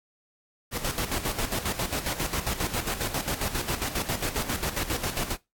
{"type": "noise with tremolo", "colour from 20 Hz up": "pink", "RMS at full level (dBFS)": -28, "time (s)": [0.71, 5.37], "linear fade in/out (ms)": 50, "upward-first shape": "square", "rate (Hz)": 7.4, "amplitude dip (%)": 65, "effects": ["noise-tail reverb RT60 0.2 s tail -20 dB re dry", "AAC 64 kbps"]}